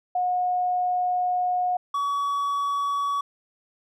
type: tone pair in turn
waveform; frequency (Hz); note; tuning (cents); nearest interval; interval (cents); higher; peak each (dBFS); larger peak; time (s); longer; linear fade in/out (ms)
sine / triangle; 724 / 1132.5; F#5 / C#6; -38 / +37; minor sixth; 775; second; -21 / -21; neither; 0.15-1.77 / 1.94-3.21; first; 5
effects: none